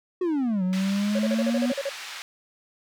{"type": "exponential two-way sweep", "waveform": "triangle", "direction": "down then up", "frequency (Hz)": [376.1, 181.8, 247.4], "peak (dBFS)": -20, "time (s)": [0.21, 1.72], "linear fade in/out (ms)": 5, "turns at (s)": 0.63}
{"type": "band-pass noise", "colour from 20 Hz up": "white", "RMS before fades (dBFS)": -38, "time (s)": [0.73, 2.22], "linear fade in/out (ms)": 0, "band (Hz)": [1100, 3800], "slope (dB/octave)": 12}
{"type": "tone bursts", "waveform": "triangle", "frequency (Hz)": 554.4, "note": "C#5", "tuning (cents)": 0, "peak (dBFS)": -23, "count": 10, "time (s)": [1.15, 1.893], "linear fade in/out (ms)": 5, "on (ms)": 41, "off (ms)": 37}
{"effects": []}